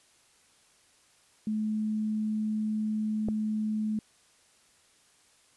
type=tone; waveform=sine; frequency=215.1 Hz; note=A3; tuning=39 cents flat; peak=-27 dBFS; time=1.47-3.99 s; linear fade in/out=2 ms
type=click; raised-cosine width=2 ms; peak=-19 dBFS; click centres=3.286 s
effects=white hiss -63 dBFS RMS until 5.56 s + resampled to 24000 Hz